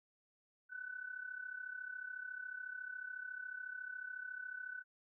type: tone with amplitude modulation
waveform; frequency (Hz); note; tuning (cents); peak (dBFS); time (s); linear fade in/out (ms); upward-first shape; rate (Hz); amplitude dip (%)
sine; 1500; F#6; +23; -40; 0.69-4.84; 50; sine; 34; 75
effects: none